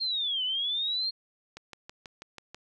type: linear two-way sweep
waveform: sine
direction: down then up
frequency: 4257 to 2959 to 4257 Hz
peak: -27 dBFS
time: 0-1.11 s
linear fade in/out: 20 ms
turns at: 0.44 s
type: click train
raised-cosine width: 0.2 ms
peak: -25 dBFS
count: 7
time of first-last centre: 1.57-2.546 s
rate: 6.15 Hz
effects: none